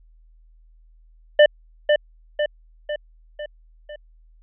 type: tone with echo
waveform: square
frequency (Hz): 596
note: D5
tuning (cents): +25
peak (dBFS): -9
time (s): 1.39-1.46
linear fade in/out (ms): 5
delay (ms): 500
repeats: 5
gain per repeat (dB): -5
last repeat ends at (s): 3.96
effects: added 40 Hz sine -49 dBFS peak until 4.42 s + resampled to 8000 Hz